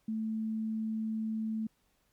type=tone; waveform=sine; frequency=220 Hz; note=A3; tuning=in tune; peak=-31 dBFS; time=0.08-1.67 s; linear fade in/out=5 ms; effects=pink hiss -73 dBFS RMS until 2.12 s + MP3 96 kbps